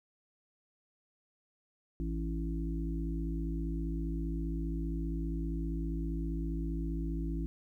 harmonic tone, 55.1 Hz, A1, 3 cents sharp, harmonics 1 / 3 / 5 / 6, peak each -34 / -39 / -41 / -42 dBFS, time 2-7.46 s, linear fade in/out 0 ms, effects 12-bit

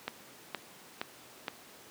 click train, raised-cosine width 0.3 ms, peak -17 dBFS, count 4, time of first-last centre 0.08-1.482 s, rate 2.14 Hz, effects pink hiss -53 dBFS RMS until 1.9 s + high-pass 200 Hz 12 dB/octave

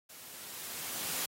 white noise with level ramp, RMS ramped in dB -51 to -34 dBFS, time 0.09-1.26 s, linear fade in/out 10 ms, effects high-pass 100 Hz 12 dB/octave + AAC 48 kbps

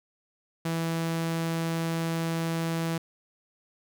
sawtooth tone, 164.81 Hz, E3, in tune, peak -23 dBFS, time 0.65-2.98 s, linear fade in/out 5 ms, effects none

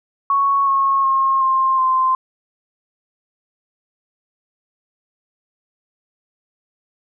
sine tone with pitch steps, 1108.7 / 1091.5 / 1074.7 / 1058 / 1041.6 Hz, C#6 / C#6 / C6 / C6 / C6, 0 / -27 / +46 / +19 / -8 cents, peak -13 dBFS, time 0.3-2.15 s, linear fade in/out 2 ms, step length 370 ms, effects none

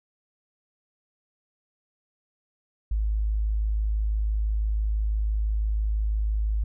sine tone, 53 Hz, G#1, 36 cents sharp, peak -22 dBFS, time 2.91-6.64 s, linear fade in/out 5 ms, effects none

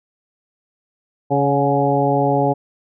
harmonic tone with a mistuned harmonic, 140 Hz, C#3, 18 cents sharp, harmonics 1 / 2 / 3 / 4 / 5 / 6, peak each -21 / -21 / -21 / -21 / -21 / -21 dBFS, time 1.3-2.54 s, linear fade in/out 20 ms, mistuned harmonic 5, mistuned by +44 cents, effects none

